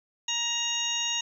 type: harmonic tone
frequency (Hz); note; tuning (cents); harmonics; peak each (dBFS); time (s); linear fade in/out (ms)
942; A#5; +18; 1 / 2 / 3 / 4 / 6 / 7; -40 / -40 / -30 / -33 / -40 / -31; 0.28-1.21; 5
effects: 10-bit